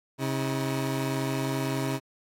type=tone pair together; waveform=20% pulse; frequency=134.9 / 320.8 Hz; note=C#3 / E4; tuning=-47 / -47 cents; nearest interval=octave + minor third; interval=1500 cents; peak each=-23 / -28 dBFS; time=0.18-2 s; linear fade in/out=50 ms; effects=AAC 64 kbps